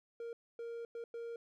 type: tone bursts at uneven times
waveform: triangle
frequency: 466.2 Hz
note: A#4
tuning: in tune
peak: -39 dBFS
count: 4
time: 0.2-0.33 / 0.59-0.85 / 0.95-1.04 / 1.14-1.36 s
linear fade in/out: 2 ms
effects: none